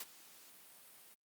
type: noise with ADSR envelope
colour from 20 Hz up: white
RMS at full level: -42 dBFS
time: 0-1.15 s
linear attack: 5 ms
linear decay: 39 ms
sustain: -17 dB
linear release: 18 ms
effects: high-pass 150 Hz 12 dB/octave + Opus 48 kbps